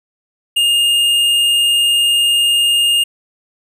sine tone with hard clipping, 2830 Hz, F7, 22 cents sharp, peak -12 dBFS, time 0.56-3.04 s, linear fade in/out 10 ms, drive 9 dB, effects none

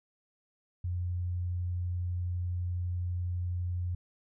sine tone, 88.8 Hz, F2, 29 cents sharp, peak -30 dBFS, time 0.84-3.95 s, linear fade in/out 5 ms, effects none

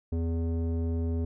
square tone with low-pass filter, 82.9 Hz, E2, 10 cents sharp, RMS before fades -29 dBFS, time 0.12-1.25 s, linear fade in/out 5 ms, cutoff 380 Hz, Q 1.5, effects none

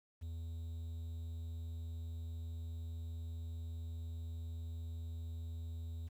triangle tone, 82.41 Hz, E2, in tune, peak -39 dBFS, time 0.21-6.09 s, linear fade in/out 20 ms, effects 11-bit

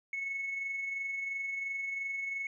sine tone with amplitude modulation, 2200 Hz, C#7, 14 cents flat, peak -31 dBFS, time 0.13-2.47 s, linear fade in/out 2 ms, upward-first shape sine, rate 22.9 Hz, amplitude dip 40%, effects tanh soft clip ceiling -29 dBFS

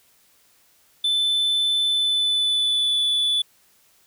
triangle tone with pitch glide, 3520 to 3464 Hz, A7 to A7, 0 to -28 cents, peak -17 dBFS, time 1.04-3.42 s, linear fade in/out 5 ms, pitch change -28 cents, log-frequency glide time 1.86-3.01 s, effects white hiss -59 dBFS RMS until 4.06 s

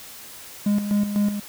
triangle tone with tremolo, 205.4 Hz, G#3, 19 cents flat, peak -15 dBFS, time 0.66-1.4 s, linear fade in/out 5 ms, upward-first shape square, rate 4 Hz, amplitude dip 60%, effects white hiss -41 dBFS RMS until 1.48 s

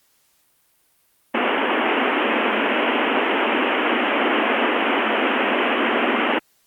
pink band-pass noise, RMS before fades -20 dBFS, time 1.34-6.39 s, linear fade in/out 10 ms, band 220 to 3100 Hz, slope 96 dB/octave, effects white hiss -62 dBFS RMS until 6.66 s + Opus 48 kbps

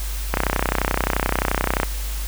click train, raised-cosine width 0.5 ms, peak -3 dBFS, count 48, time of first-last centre 0.34-1.832 s, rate 31.5 Hz, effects added 50 Hz sine -24 dBFS peak until 2.27 s + white hiss -34 dBFS RMS until 2.27 s

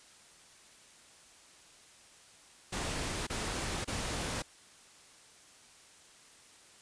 pink noise bursts, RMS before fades -36 dBFS, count 3, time 2.72-4.424 s, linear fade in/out 10 ms, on 550 ms, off 27 ms, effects white hiss -58 dBFS RMS until 6.81 s + resampled to 22050 Hz

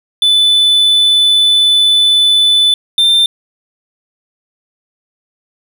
triangle tone pair in turn, 3498 / 3580 Hz, A7 / A7, -11 / +29 cents, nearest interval unison, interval 40 cents, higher second, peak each -5 dBFS, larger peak neither, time 0.22-2.74 / 2.98-3.26 s, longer first, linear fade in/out 2 ms, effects none

